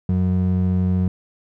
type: ring-modulated tone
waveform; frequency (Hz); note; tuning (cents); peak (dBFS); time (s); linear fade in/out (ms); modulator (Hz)
triangle; 137.2; C#3; -17; -11; 0.09-1.08; 2; 46.4
effects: none